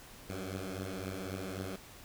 10% pulse beating tone pair, 92.4 / 96.2 Hz, F#2 / G2, -2 / -32 cents, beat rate 3.8 Hz, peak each -34 / -32 dBFS, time 0.29-1.76 s, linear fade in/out 5 ms, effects pink hiss -53 dBFS RMS until 2.04 s

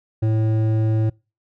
sine tone with hard clipping, 110 Hz, A2, in tune, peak -18 dBFS, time 0.22-1.1 s, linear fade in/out 10 ms, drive 10 dB, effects noise-tail reverb RT60 0.3 s tail -26 dB re dry

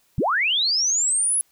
sine linear sweep, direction up, 79 to 10680 Hz, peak -18 dBFS, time 0.18-1.41 s, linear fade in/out 0 ms, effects white hiss -63 dBFS RMS until 1.51 s

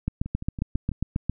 two click trains, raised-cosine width 5 ms, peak -21 / -12 dBFS, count 5 / 10, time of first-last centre 0.26-0.917 / 0.08-1.296 s, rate 6.09 / 7.4 Hz, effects none

